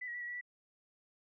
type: tone with pitch steps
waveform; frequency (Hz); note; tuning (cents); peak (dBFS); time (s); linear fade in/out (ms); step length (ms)
sine; 1995 / 1906 / 1958 / 1918 / 1946 / 1959; B6 / A#6 / B6 / A#6 / B6 / B6; +17 / +38 / -15 / +49 / -26 / -15; -39; 0.01-0.412; 10; 67
effects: none